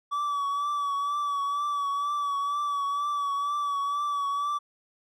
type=tone with vibrato; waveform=triangle; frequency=1146 Hz; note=D6; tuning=43 cents flat; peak=-24 dBFS; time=0.11-4.59 s; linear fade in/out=20 ms; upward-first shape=triangle; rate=2.1 Hz; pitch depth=42 cents each way; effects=none